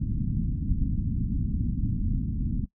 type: low-pass noise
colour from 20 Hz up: pink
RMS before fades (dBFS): -27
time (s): 0-2.66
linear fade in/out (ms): 20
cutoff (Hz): 260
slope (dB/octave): 48
effects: noise-tail reverb RT60 0.1 s tail -20 dB re dry